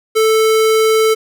square tone, 440 Hz, A4, in tune, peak -10 dBFS, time 0.15-1.15 s, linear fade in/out 20 ms, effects none

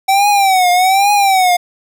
square tone with vibrato, 766 Hz, G5, 40 cents flat, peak -9 dBFS, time 0.08-1.57 s, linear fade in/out 10 ms, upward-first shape triangle, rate 1.2 Hz, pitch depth 140 cents each way, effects none

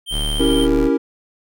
square tone with vibrato, 3139 Hz, G7, 2 cents sharp, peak -23 dBFS, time 0.06-0.68 s, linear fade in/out 50 ms, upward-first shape sine, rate 17 Hz, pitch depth 16 cents each way
square tone, 37.07 Hz, D1, 17 cents sharp, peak -21 dBFS, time 0.1-0.9 s, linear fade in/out 50 ms
triangle chord, C# diminished seventh, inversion none, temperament equal, 277.2 / 329.6 / 392 / 466.2 Hz, C#4 / E4 / G4 / Bb4, 0 / 0 / 0 / 0 cents, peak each -15 / -18 / -21 / -18 dBFS, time 0.39-0.98 s, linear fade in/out 20 ms
effects none

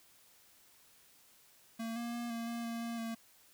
square tone with pitch steps, 227.3 / 235.7 / 237.3 / 231 / 234.1 / 231.4 / 232.7 / 227.8 Hz, A#3 / A#3 / A#3 / A#3 / A#3 / A#3 / A#3 / A#3, -43 / +19 / +31 / -16 / +8 / -13 / -3 / -40 cents, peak -38 dBFS, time 1.79-3.15 s, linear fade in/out 10 ms, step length 170 ms, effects white hiss -64 dBFS RMS until 3.53 s

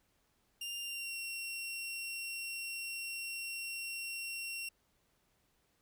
sawtooth tone with pitch glide, 2797 to 2735 Hz, F7 to F7, +2 to -37 cents, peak -36 dBFS, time 0.61-4.69 s, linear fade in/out 5 ms, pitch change -39 cents, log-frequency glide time 0.81-1.16 s, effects pink hiss -75 dBFS RMS until 5.81 s

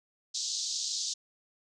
white band-pass noise, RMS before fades -34 dBFS, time 0.34-1.14 s, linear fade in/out 10 ms, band 3700 to 6900 Hz, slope 48 dB/octave, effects resampled to 22050 Hz

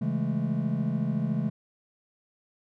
triangle chord, A major seventh, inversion first, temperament just, 137.5 / 165 / 206.2 / 220 Hz, C#3 / E3 / G#3 / A3, -14 / +2 / -12 / 0 cents, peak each -29 dBFS, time 0.01-1.5 s, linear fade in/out 10 ms, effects none

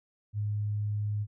sine tone, 104.4 Hz, G#2, 10 cents sharp, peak -28 dBFS, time 0.33-1.27 s, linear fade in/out 50 ms, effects none

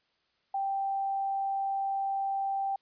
sine tone, 784 Hz, G5, in tune, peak -28 dBFS, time 0.54-2.76 s, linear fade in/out 5 ms, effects white hiss -73 dBFS RMS until 2.81 s + resampled to 11025 Hz

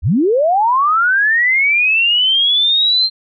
sine linear sweep, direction up, 53.8 to 4176 Hz, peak -10 dBFS, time 0.02-3.1 s, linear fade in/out 50 ms, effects none

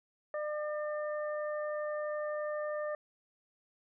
harmonic tone, 601 Hz, D5, 40 cents sharp, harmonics 1 / 2 / 3, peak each -34 / -43 / -45 dBFS, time 0.34-2.95 s, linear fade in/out 2 ms, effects none

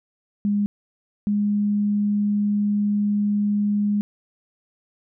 sine tone pair in turn, 204.6 / 206.1 Hz, G#3 / G#3, -26 / -13 cents, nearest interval unison, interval 13 cents, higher second, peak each -18 dBFS, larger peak neither, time 0.45-0.66 / 1.27-4.01 s, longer second, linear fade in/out 0 ms, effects none

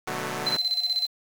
5% pulse chord, B minor seventh, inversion none, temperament equal with one note detuned, 123.47 / 148.62 / 185 / 220 Hz, B2 / D3 / F#3 / A3, 0 / +21 / 0 / 0 cents, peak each -24 dBFS, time 0.07-0.57 s, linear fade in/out 5 ms
sine tone with tremolo, 4074 Hz, C8, 47 cents flat, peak -21 dBFS, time 0.46-1.07 s, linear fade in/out 10 ms, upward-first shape square, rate 16 Hz, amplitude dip 65%
effects 7-bit

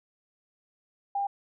sine tone, 800 Hz, G5, 35 cents sharp, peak -26 dBFS, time 1.15-1.27 s, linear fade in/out 5 ms, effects none

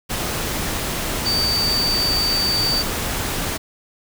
sine tone in noise, 4609 Hz, D8, 33 cents flat, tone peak -18 dBFS, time 1.25-2.83 s, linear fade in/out 20 ms, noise pink, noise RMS -24 dBFS, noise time 0.09-3.58 s, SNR +3 dB, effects none

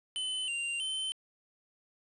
square tone with pitch steps, 3035 / 2780 / 3076 Hz, F#7 / F7 / G7, +43 / -9 / -33 cents, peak -33 dBFS, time 0.16-1.12 s, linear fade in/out 0 ms, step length 320 ms, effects resampled to 24000 Hz + 10-bit

